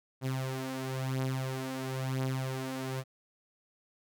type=beating tone pair; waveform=sawtooth; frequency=130.81 / 131.8 Hz; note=C3 / C3; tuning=0 / +13 cents; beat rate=0.99 Hz; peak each=-33 / -30 dBFS; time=0.21-3.04 s; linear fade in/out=50 ms; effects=none

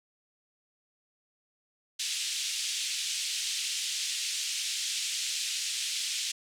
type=band-pass noise; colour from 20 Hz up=pink; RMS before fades=-33 dBFS; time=1.99-6.32 s; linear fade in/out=10 ms; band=2800 to 8500 Hz; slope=24 dB/octave; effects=none

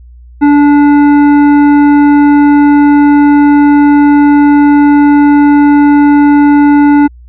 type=tone with hard clipping; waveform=sine; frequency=290 Hz; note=D4; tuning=22 cents flat; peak=-4 dBFS; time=0.41-7.08 s; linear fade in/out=20 ms; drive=11 dB; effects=added 60 Hz sine -31 dBFS peak until 7.28 s + resampled to 8000 Hz

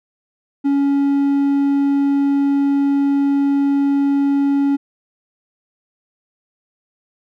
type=tone; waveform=triangle; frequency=280 Hz; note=C#4; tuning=18 cents sharp; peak=-11 dBFS; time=0.64-4.77 s; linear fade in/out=20 ms; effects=none

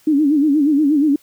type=tone with vibrato; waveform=sine; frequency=293.7 Hz; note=D4; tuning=in tune; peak=-11 dBFS; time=0.07-1.16 s; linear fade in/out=5 ms; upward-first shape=sine; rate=8.4 Hz; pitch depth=120 cents each way; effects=white hiss -53 dBFS RMS until 1.22 s

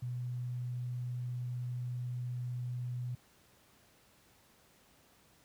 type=tone; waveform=sine; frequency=123.4 Hz; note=B2; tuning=1 cent flat; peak=-35 dBFS; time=0.02-3.15 s; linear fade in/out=5 ms; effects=pink hiss -65 dBFS RMS until 5.44 s + high-pass 60 Hz 12 dB/octave

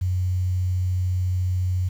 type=tone with quantisation; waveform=sine; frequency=91.4 Hz; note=F#2; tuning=21 cents flat; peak=-20 dBFS; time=0.01-1.89 s; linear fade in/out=10 ms; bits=8; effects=none

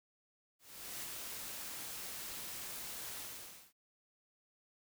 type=noise with ADSR envelope; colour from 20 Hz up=white; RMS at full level=-43 dBFS; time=0.59-3.73 s; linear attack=430 ms; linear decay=39 ms; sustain=-2 dB; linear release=540 ms; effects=none

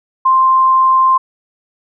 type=tone; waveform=sine; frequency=1048 Hz; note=C6; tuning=2 cents sharp; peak=-7 dBFS; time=0.25-1.18 s; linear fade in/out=10 ms; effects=none

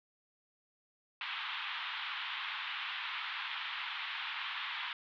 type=band-pass noise; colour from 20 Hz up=white; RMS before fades=-40 dBFS; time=1.21-4.93 s; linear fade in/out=2 ms; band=900 to 3600 Hz; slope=48 dB/octave; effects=none

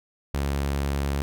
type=tone; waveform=sawtooth; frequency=70 Hz; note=C#2; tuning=18 cents sharp; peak=-20 dBFS; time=0.34-1.22 s; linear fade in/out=0 ms; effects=none

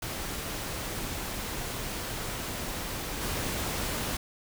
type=noise with level steps; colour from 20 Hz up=pink; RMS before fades=-35 / -32 dBFS; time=0.02-4.17 s; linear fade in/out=5 ms; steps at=3.21 s; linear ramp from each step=5 ms; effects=none

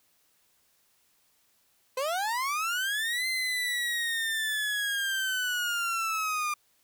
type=linear two-way sweep; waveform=30% pulse; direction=up then down; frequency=500 to 2075 to 1198 Hz; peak=-25 dBFS; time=1.97-6.54 s; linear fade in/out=5 ms; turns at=3.27 s; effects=white hiss -68 dBFS RMS until 6.83 s

